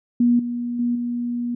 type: tone with level steps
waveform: sine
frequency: 240.4 Hz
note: B3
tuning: 46 cents flat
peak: -13 / -23 / -18 / -22 dBFS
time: 0.2-1.55 s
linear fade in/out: 5 ms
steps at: 0.39 / 0.79 / 0.95 s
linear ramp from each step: 5 ms
effects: none